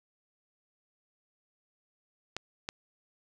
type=clicks; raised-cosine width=0.2 ms; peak=-17 dBFS; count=2; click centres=2.366 / 2.689 s; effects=none